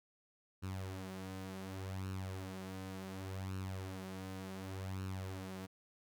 sawtooth tone with flanger, 94.9 Hz, F#2, 44 cents sharp, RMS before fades -44 dBFS, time 0.62-5.67 s, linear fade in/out 20 ms, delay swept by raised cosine 0.72 to 6.62 ms, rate 0.68 Hz, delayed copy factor +0.65, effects none

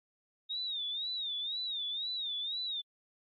sine tone with vibrato, 3700 Hz, A#7, 14 cents flat, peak -34 dBFS, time 0.49-2.82 s, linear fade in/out 20 ms, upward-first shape sine, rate 2 Hz, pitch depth 130 cents each way, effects AAC 32 kbps

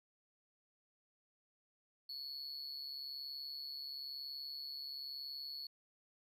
triangle tone with amplitude modulation, 4400 Hz, C#8, 14 cents flat, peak -39 dBFS, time 2.09-5.67 s, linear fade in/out 5 ms, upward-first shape sine, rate 141 Hz, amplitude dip 75%, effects none

